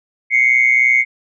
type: tone pair together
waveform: sine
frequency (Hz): 2093 / 2216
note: C7 / C#7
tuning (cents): 0 / -1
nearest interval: minor second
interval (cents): 99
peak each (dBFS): -12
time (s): 0.3-1.05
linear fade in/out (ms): 50
effects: tanh soft clip ceiling -2 dBFS